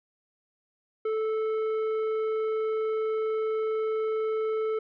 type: tone with tanh clipping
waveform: sine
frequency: 437.8 Hz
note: A4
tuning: 9 cents flat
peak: -27 dBFS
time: 1.05-4.79 s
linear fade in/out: 5 ms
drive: 9 dB
effects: none